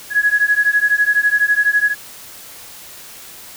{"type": "beating tone pair", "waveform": "sine", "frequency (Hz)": [1670, 1682], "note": ["G#6", "G#6"], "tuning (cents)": [9, 22], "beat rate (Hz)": 12, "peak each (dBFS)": -15, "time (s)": [0.1, 1.95], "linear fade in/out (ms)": 50, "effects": ["white hiss -37 dBFS RMS until 3.56 s"]}